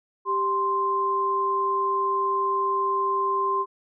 sine tone pair together, 392 / 1045.1 Hz, G4 / C6, 0 / -2 cents, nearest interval octave + perfect fourth, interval 1698 cents, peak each -28 / -22 dBFS, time 0.25-3.66 s, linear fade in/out 50 ms, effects none

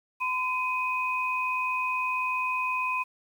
sine tone pair together, 1015.4 / 2506 Hz, B5 / D#7, +48 / +12 cents, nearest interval octave + major third, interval 1564 cents, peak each -28 / -29 dBFS, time 0.2-3.04 s, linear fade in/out 20 ms, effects 9-bit

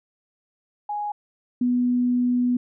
sine tone pair in turn, 830.6 / 246.3 Hz, G#5 / B3, 0 / -5 cents, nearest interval octave + major sixth, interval 2105 cents, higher first, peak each -25 / -18 dBFS, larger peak second, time 0.89-1.12 / 1.61-2.57 s, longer second, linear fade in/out 5 ms, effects none

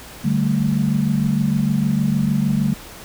sine chord, D suspended fourth, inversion none, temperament equal with one note detuned, 146.83 / 193.52 / 220 Hz, D3 / G3 / A3, 0 / -22 / 0 cents, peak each -20 dBFS, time 0.24-2.74 s, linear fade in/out 10 ms, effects pink hiss -38 dBFS RMS until 3.04 s

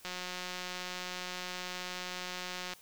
click train, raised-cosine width 0.2 ms, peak -22 dBFS, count 487, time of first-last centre 0.05-2.735 s, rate 181 Hz, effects white hiss -58 dBFS RMS until 2.81 s

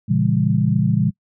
sine chord, A# diminished seventh, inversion none, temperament just, 116.54 / 139.85 / 167.82 / 201.4 Hz, A#2 / C#3 / E3 / G3, 0 / +16 / +31 / +47 cents, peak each -20 dBFS, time 0.08-1.11 s, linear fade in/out 20 ms, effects noise-tail reverb RT60 0.1 s tail -26 dB re dry

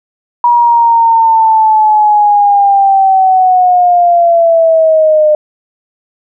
sine linear sweep, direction down, 962 to 604 Hz, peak -4 dBFS, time 0.44-5.35 s, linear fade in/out 2 ms, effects none

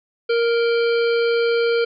harmonic tone with a mistuned harmonic, 466.9 Hz, A#4, 3 cents sharp, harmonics 1 / 3 / 5 / 7 / 9 / 10, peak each -16 / -26 / -30 / -33 / -35 / -36 dBFS, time 0.29-1.85 s, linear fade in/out 10 ms, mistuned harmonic 7, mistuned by -70 cents, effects none

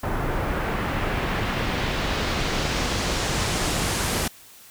pink noise with low-pass filter sweep, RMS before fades -25 dBFS, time 0.03-4.28 s, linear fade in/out 5 ms, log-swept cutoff 1300 to 12000 Hz, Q 0.94, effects white hiss -48 dBFS RMS until 4.7 s

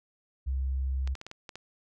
sine tone, 66.2 Hz, C2, 21 cents sharp, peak -27 dBFS, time 0.46-1.15 s, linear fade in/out 20 ms
clicks, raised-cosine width 0.2 ms, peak -24 dBFS, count 7, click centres 1.075 / 1.153 / 1.214 / 1.266 / 1.314 / 1.492 / 1.556 s
effects none

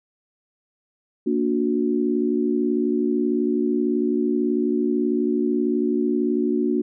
sine chord, Bb augmented, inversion none, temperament just, 233.1 / 291.4 / 364.2 Hz, Bb3 / D4 / F#4, 0 / -13 / -27 cents, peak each -23 dBFS, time 1.26-6.82 s, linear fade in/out 10 ms, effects none

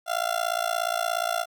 30% pulse tone with amplitude modulation, 691 Hz, F5, 19 cents flat, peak -18 dBFS, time 0.06-1.46 s, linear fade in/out 50 ms, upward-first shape sine, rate 57 Hz, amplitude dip 100%, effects none

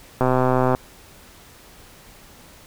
click train, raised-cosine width 1 ms, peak -5 dBFS, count 70, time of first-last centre 0.21-0.749 s, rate 128 Hz, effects pink hiss -47 dBFS RMS until 2.66 s

